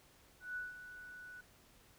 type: tone with ADSR envelope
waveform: sine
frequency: 1480 Hz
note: F#6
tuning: in tune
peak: -38 dBFS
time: 0.4-1.41 s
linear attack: 160 ms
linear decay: 170 ms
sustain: -11 dB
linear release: 6 ms
effects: pink hiss -65 dBFS RMS until 1.98 s